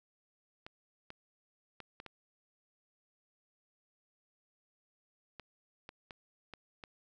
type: clicks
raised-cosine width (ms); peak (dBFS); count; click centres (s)
0.3; -30; 10; 0.665 / 1.104 / 1.803 / 2.001 / 2.063 / 5.397 / 5.891 / 6.108 / 6.537 / 6.838
effects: none